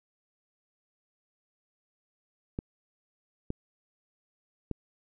clicks, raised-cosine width 3 ms, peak -19 dBFS, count 3, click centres 2.589 / 3.504 / 4.713 s, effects none

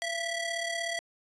sawtooth ring-modulated tone, 1318.5 Hz, E6, in tune, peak -24 dBFS, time 0.02-0.99 s, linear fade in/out 0 ms, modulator 641 Hz, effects resampled to 22050 Hz

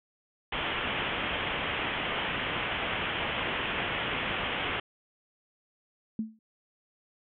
white low-pass noise, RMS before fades -32 dBFS, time 0.52-4.8 s, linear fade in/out 5 ms, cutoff 3300 Hz, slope 96 dB/octave
sine tone with exponential decay, 220 Hz, A3, in tune, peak -25 dBFS, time 6.19-6.39 s, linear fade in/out 2 ms, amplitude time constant 43 ms
effects none

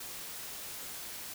white noise, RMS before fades -43 dBFS, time 0-1.34 s, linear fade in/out 5 ms, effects none

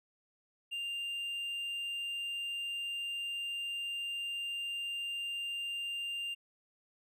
triangle tone, 2794 Hz, F7, in tune, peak -34 dBFS, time 0.71-6.35 s, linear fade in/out 20 ms, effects none

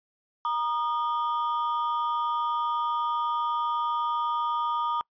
triangle ring-modulated tone, 1084 Hz, C#6, 39 cents flat, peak -20 dBFS, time 0.45-5.01 s, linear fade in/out 0 ms, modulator 140 Hz, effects noise-tail reverb RT60 0.1 s tail -25 dB re dry + resampled to 11025 Hz

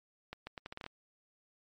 accelerating click train, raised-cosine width 0.3 ms, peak -26 dBFS, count 9, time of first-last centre 0.33-0.863 s, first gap 140 ms, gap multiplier 0.77, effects MP3 48 kbps

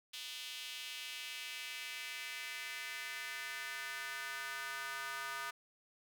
square tone with high-pass filter sweep, 136.3 Hz, C#3, 29 cents flat, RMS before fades -44 dBFS, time 0.13-5.51 s, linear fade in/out 10 ms, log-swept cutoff 3200 to 1300 Hz, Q 2.4, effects none

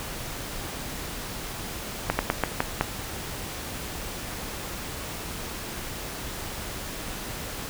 slowing click train, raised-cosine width 0.5 ms, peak -6 dBFS, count 6, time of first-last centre 2.1-2.81 s, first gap 90 ms, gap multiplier 1.23, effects pink hiss -35 dBFS RMS until 7.69 s

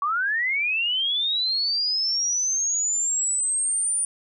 sine linear sweep, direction up, 1112 to 9397 Hz, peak -21 dBFS, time 0.02-4.05 s, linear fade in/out 2 ms, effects none

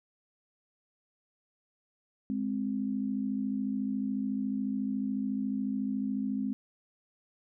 sine tone pair together, 207.7 / 261.7 Hz, G#3 / C4, 0 / 0 cents, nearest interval major third, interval 400 cents, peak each -32 / -32 dBFS, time 2.3-6.53 s, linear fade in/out 0 ms, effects none

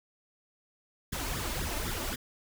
pink noise with flanger, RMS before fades -34 dBFS, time 1.12-2.16 s, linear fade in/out 10 ms, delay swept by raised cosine 0.56 to 3.36 ms, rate 3.9 Hz, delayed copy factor +0.85, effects none

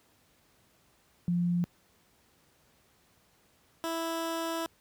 sine / 15% pulse tone pair in turn, 174.61 / 329.6 Hz, F3 / E4, 0 / 0 cents, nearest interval major seventh, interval 1100 cents, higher second, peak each -25 / -25 dBFS, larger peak neither, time 1.28-1.64 / 3.84-4.66 s, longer second, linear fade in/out 0 ms, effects pink hiss -66 dBFS RMS until 4.8 s + high-pass 60 Hz 12 dB/octave

